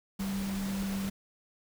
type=tone in noise; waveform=sine; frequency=195.4 Hz; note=G3; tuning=5 cents flat; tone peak=-31 dBFS; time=0.19-1.1 s; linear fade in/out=10 ms; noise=pink; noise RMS=-41 dBFS; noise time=0.19-1.1 s; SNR=+7 dB; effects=none